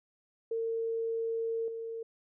sine tone with level steps, 454.9 Hz, A#4, 42 cents flat, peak -30 / -36 dBFS, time 0.51-2.03 s, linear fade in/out 5 ms, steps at 1.68 s, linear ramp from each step 2 ms, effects none

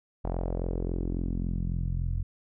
sawtooth tone with low-pass filter sweep, 43.65 Hz, F1, in tune, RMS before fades -30 dBFS, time 0.24-2.23 s, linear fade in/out 10 ms, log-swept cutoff 780 to 100 Hz, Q 2.2, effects none

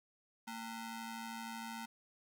sawtooth ring-modulated tone, 569 Hz, C#5, 45 cents sharp, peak -36 dBFS, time 0.47-1.86 s, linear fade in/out 10 ms, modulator 341 Hz, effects none

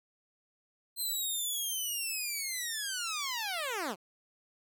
10% pulse linear sweep, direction down, 4153 to 161.3 Hz, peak -25 dBFS, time 0.96-3.96 s, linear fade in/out 50 ms, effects none

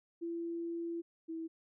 sine tone pair in turn, 337.3 / 326 Hz, E4 / E4, +40 / -19 cents, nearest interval minor second, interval 59 cents, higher first, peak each -36 / -38 dBFS, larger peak first, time 0.21-1.02 / 1.28-1.48 s, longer first, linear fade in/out 20 ms, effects none

